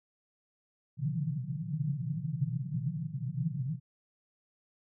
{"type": "band-pass noise", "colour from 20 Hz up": "white", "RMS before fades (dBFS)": -34, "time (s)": [0.97, 3.8], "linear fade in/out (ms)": 50, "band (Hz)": [120, 170], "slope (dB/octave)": 96, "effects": []}